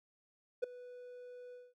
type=tone with ADSR envelope; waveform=triangle; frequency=493.9 Hz; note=B4; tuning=in tune; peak=-26 dBFS; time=0.62-1.74 s; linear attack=17 ms; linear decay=7 ms; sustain=-20 dB; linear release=210 ms; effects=noise-tail reverb RT60 0.1 s tail -25 dB re dry

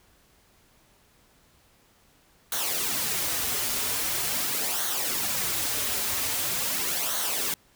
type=noise with flanger; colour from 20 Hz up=white; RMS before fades=-28 dBFS; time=2.52-7.54 s; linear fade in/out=2 ms; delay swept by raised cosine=0.39 to 6.19 ms; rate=0.43 Hz; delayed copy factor=-0.6; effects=pink hiss -61 dBFS RMS until 7.75 s

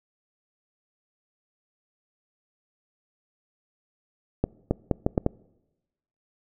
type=accelerating click train; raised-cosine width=2 ms; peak=-8 dBFS; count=6; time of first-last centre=4.44-5.264 s; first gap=270 ms; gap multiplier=0.75; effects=noise-tail reverb RT60 1.0 s tail -24 dB re dry

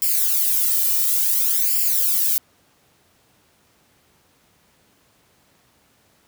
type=noise with flanger; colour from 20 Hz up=violet; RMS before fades=-19 dBFS; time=0.02-2.38 s; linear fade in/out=0 ms; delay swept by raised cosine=0.4 to 1.7 ms; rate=0.57 Hz; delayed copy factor=+1; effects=pink hiss -59 dBFS RMS until 6.27 s + high-pass 80 Hz 12 dB/octave

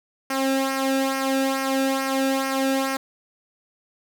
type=tone with flanger; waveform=sawtooth; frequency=268.2 Hz; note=C4; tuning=43 cents sharp; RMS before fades=-23 dBFS; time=0.3-2.97 s; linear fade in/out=5 ms; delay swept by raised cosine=0.26 to 0.98 ms; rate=2.3 Hz; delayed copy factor=-0.65; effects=none

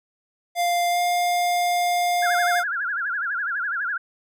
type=tone with pitch glide; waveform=square; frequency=698.5 to 705.8 Hz; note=F5 to F5; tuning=0 to +18 cents; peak=-20 dBFS; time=0.55-2.64 s; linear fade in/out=50 ms; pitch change=+18 cents; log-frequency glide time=0.89-0.99 s
type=tone with vibrato; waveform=sine; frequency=1522 Hz; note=F#6; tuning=48 cents sharp; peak=-23 dBFS; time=2.22-3.98 s; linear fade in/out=10 ms; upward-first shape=sine; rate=12 Hz; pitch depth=190 cents each way
effects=none

